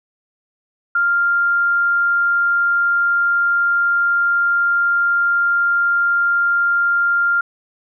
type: tone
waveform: sine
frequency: 1396 Hz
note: F6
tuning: 1 cent flat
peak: -13 dBFS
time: 0.95-7.41 s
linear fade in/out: 5 ms
effects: none